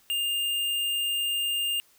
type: tone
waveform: square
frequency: 2808 Hz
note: F7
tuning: 9 cents sharp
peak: -26 dBFS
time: 0.1-1.8 s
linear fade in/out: 0 ms
effects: white hiss -61 dBFS RMS until 1.98 s